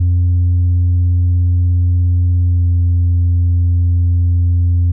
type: tone with pitch glide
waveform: sine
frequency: 88.3 to 87.19 Hz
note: F2 to F2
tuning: +20 to -2 cents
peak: -7 dBFS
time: 0-4.92 s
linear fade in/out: 10 ms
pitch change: -22 cents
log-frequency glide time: 2.46-2.65 s
effects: tanh soft clip ceiling -8 dBFS